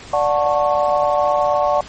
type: chord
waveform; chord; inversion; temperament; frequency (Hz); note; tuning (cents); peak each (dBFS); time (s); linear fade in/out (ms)
sine; D major seventh; none; just; 587.3 / 734.2 / 881 / 1101.2; D5 / F#5 / A5 / C#6; 0 / -14 / +2 / -12; -17 / -19 / -22 / -21; 0.13-1.81; 5
effects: pink hiss -37 dBFS RMS until 1.88 s + MP3 32 kbps